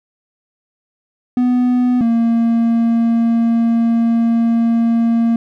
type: tone pair in turn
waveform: triangle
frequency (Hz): 247.9 / 230.9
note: B3 / A#3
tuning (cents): +7 / -16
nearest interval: minor second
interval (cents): 123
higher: first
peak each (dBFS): -9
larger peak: neither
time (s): 1.37-2.01 / 2.01-5.36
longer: second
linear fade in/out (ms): 2
effects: none